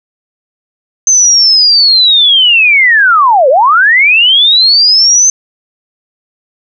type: linear two-way sweep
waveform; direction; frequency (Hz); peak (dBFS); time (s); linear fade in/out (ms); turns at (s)
sine; down then up; 6272 to 494.1 to 6272; -3; 1.07-5.3; 2; 3.49
effects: none